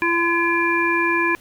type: harmonic tone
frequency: 340 Hz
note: F4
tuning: 46 cents flat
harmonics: 1 / 3 / 5 / 7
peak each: -22 / -22 / -22 / -22 dBFS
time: 0.02-1.35 s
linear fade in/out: 0 ms
effects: pink hiss -50 dBFS RMS until 1.4 s